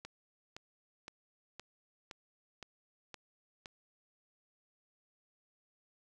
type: click train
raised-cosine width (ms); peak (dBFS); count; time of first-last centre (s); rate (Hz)
0.2; -28; 8; 0.05-3.658; 1.94
effects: none